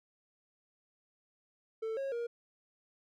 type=tone with pitch steps; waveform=triangle; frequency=444.6 / 545 / 471.5 Hz; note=A4 / C#5 / A#4; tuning=+18 / -29 / +20 cents; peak=-32 dBFS; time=1.82-2.27 s; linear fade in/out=10 ms; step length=150 ms; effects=none